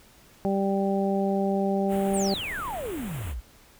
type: harmonic tone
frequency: 196 Hz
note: G3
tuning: in tune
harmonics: 1 / 2 / 3 / 4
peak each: -25 / -28 / -30 / -31 dBFS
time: 0.45-2.34 s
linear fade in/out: 0 ms
type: band-stop noise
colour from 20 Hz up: pink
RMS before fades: -40 dBFS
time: 1.88-3.35 s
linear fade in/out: 50 ms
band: 3400 to 7300 Hz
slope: 48 dB/octave
type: exponential sweep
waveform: sine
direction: down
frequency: 9580 to 49.68 Hz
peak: -30 dBFS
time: 2.13-3.41 s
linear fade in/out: 20 ms
effects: pink hiss -55 dBFS RMS until 3.79 s